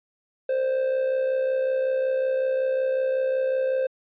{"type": "tone with amplitude modulation", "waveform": "triangle", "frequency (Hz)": 523.3, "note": "C5", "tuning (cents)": 0, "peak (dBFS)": -17, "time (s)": [0.49, 3.87], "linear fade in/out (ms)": 5, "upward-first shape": "sine", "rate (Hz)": 65.4, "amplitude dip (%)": 50, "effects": ["resampled to 8000 Hz"]}